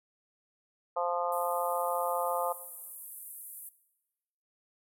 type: harmonic tone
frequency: 174.61 Hz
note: F3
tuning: in tune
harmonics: 3 / 4 / 5 / 6 / 7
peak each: -33 / -34 / -34 / -37 / -37 dBFS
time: 0.96-2.53 s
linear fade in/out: 10 ms
type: band-pass noise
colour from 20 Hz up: white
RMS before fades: -46 dBFS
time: 1.32-3.69 s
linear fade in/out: 2 ms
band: 9500 to 14000 Hz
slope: 48 dB/octave
effects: noise-tail reverb RT60 1.0 s tail -17 dB re dry